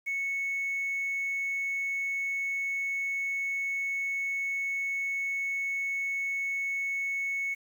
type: tone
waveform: sine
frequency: 2208 Hz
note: C#7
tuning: 7 cents flat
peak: -27 dBFS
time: 0.06-7.55 s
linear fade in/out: 20 ms
effects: tanh soft clip ceiling -26 dBFS + 9-bit